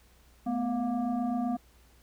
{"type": "tone with frequency modulation", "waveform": "sine", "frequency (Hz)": 246.9, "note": "B3", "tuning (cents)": 0, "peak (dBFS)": -27, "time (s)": [0.46, 1.57], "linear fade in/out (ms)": 10, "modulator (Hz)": 466, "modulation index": 0.97, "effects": ["added 60 Hz sine -59 dBFS peak until 2.02 s", "pink hiss -63 dBFS RMS until 2.02 s"]}